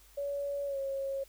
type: tone with pitch glide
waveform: sine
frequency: 566 to 545.5 Hz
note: C#5 to C#5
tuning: +36 to -28 cents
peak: -32 dBFS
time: 0.17-1.24 s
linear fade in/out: 10 ms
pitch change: -64 cents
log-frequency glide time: 0.66-0.78 s
effects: added 50 Hz sine -60 dBFS peak until 1.28 s + white hiss -61 dBFS RMS until 1.28 s